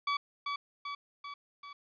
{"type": "tone with echo", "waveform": "sawtooth", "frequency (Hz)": 1142, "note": "D6", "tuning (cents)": -49, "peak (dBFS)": -25, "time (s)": [0.07, 0.17], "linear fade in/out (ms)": 5, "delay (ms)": 390, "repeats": 4, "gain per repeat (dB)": -4, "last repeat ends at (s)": 1.73, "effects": ["resampled to 11025 Hz", "11-bit"]}